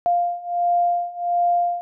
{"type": "beating tone pair", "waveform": "sine", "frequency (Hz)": [698.5, 699.9], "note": ["F5", "F5"], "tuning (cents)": [0, 4], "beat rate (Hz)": 1.4, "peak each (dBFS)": [-22, -20], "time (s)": [0.06, 1.81], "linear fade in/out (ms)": 0, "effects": []}